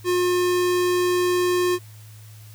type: tone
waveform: square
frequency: 358.1 Hz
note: F4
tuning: 43 cents sharp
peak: -19 dBFS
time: 0.04-1.79 s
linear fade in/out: 50 ms
effects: added 107 Hz sine -41 dBFS peak until 2.54 s + white hiss -51 dBFS RMS until 2.54 s